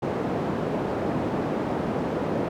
white band-pass noise, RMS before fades -27 dBFS, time 0.02-2.49 s, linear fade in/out 10 ms, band 130 to 490 Hz, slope 12 dB/octave, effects none

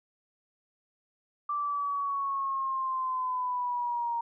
sine linear sweep, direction down, 1174.7 to 932.3 Hz, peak -28 dBFS, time 1.49-4.21 s, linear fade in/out 5 ms, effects none

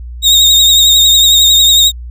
35% pulse tone with vibrato, 3729 Hz, A#7, in tune, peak -3 dBFS, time 0.22-1.92 s, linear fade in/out 50 ms, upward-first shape triangle, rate 11 Hz, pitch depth 51 cents each way, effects added 60 Hz sine -23 dBFS peak until 2.1 s

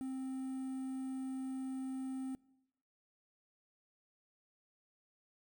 triangle tone with quantisation, 262.8 Hz, C4, 8 cents sharp, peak -36 dBFS, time 0.01-2.35 s, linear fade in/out 0 ms, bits 10, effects noise-tail reverb RT60 0.9 s tail -23 dB re dry

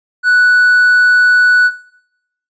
triangle tone, 1480 Hz, F#6, in tune, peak -5 dBFS, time 0.23-1.71 s, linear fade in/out 50 ms, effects noise-tail reverb RT60 0.8 s tail -18 dB re dry + resampled to 16000 Hz

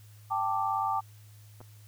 sine chord, G suspended second, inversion none, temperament just, 784 / 882 / 1176 Hz, G5 / A5 / D6, 0 / +4 / +2 cents, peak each -31 dBFS, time 0.3-1.01 s, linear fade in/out 20 ms
clicks, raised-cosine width 1 ms, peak -35 dBFS, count 2, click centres 1.605 / 1.613 s
effects added 105 Hz sine -50 dBFS peak until 1.87 s + white hiss -61 dBFS RMS until 1.87 s

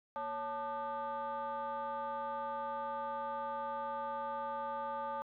sine tone with frequency modulation, 880 Hz, A5, in tune, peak -35 dBFS, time 0.16-5.22 s, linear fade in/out 0 ms, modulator 323 Hz, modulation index 1.1, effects tanh soft clip ceiling -33 dBFS

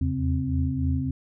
sine tone cluster, 80.6 / 84 / 135.2 / 261.9 Hz, E2 / E2 / C#3 / C4, -38 / +33 / -43 / +2 cents, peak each -28 dBFS, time 0.01-1.11 s, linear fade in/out 5 ms, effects none

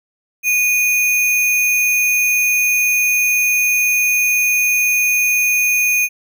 sine tone with sample-and-hold, 2466 Hz, D#7, 16 cents flat, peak -12 dBFS, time 0.43-6.09 s, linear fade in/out 50 ms, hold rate 8820 Hz, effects none

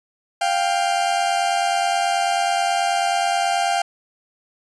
40% pulse tone pair together, 698.5 / 787.8 Hz, F5 / G5, 0 / +8 cents, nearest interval major second, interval 208 cents, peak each -20 dBFS, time 0.41-3.82 s, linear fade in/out 5 ms, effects resampled to 22050 Hz + 9-bit

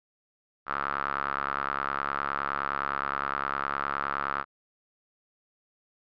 sawtooth tone with band-pass filter, 69.7 Hz, C#2, 10 cents sharp, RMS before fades -31 dBFS, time 0.66-4.45 s, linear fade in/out 50 ms, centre 1300 Hz, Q 5.8, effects resampled to 11025 Hz

